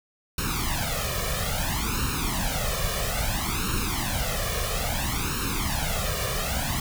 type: noise with flanger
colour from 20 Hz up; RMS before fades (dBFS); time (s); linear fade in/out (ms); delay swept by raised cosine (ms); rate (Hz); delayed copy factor
pink; -27; 0.38-6.8; 2; 0.73 to 1.73; 0.6; +0.95
effects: none